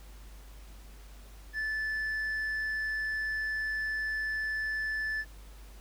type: tone with tanh clipping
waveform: sine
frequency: 1746 Hz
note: A6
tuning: 14 cents flat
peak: -31 dBFS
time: 1.53-5.25 s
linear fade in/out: 50 ms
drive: 3 dB
effects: added 50 Hz sine -47 dBFS peak until 5.8 s + pink hiss -57 dBFS RMS until 5.8 s